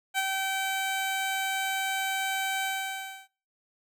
15% pulse tone with ADSR envelope, 771 Hz, G5, 29 cents flat, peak -17 dBFS, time 0.14-3.28 s, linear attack 42 ms, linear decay 34 ms, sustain -4 dB, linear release 640 ms, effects noise-tail reverb RT60 0.4 s tail -23 dB re dry

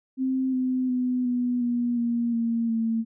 sine tone with pitch steps, 261.6 / 256.2 / 250.9 / 245.8 / 240.7 / 235.8 / 230.9 / 226.2 Hz, C4 / C4 / B3 / B3 / B3 / A#3 / A#3 / A3, 0 / -36 / +28 / -8 / -44 / +20 / -16 / +48 cents, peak -22 dBFS, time 0.17-3.05 s, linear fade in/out 50 ms, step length 360 ms, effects none

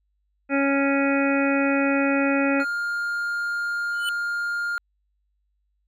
harmonic tone, 277.2 Hz, C#4, in tune, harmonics 1 / 2 / 3 / 5 / 6 / 7 / 8 / 9, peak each -21 / -25 / -32 / -28 / -34 / -32 / -36 / -29 dBFS, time 0.49-2.65 s, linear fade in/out 50 ms
triangle tone, 1408 Hz, F6, 14 cents sharp, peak -22 dBFS, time 2.6-4.78 s, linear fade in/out 0 ms
square tone with exponential growth, 2988 Hz, F#7, 16 cents sharp, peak -23 dBFS, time 3.92-4.09 s, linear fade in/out 1 ms, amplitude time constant 35 ms
effects added 50 Hz sine -68 dBFS peak until 5.87 s

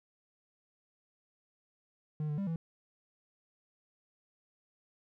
triangle tone with pitch steps, 152.2 / 148.6 / 197.9 / 164.6 Hz, D#3 / D3 / G3 / E3, -38 / +21 / +17 / -2 cents, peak -30 dBFS, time 2.2-2.56 s, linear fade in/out 2 ms, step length 90 ms, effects none

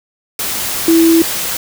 sine tone in noise, 329.6 Hz, E4, in tune, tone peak -6 dBFS, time 0.88-1.22 s, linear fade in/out 2 ms, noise white, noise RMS -19 dBFS, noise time 0.39-1.57 s, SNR +10 dB, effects none

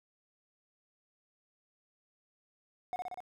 triangle tone with echo, 729 Hz, F#5, 26 cents flat, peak -31 dBFS, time 2.93-2.96 s, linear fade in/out 0 ms, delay 61 ms, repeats 4, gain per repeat -2 dB, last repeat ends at 3.204 s, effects none

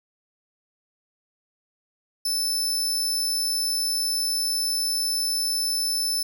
sawtooth tone, 5274 Hz, E8, in tune, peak -20 dBFS, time 2.25-6.23 s, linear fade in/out 5 ms, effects 10-bit

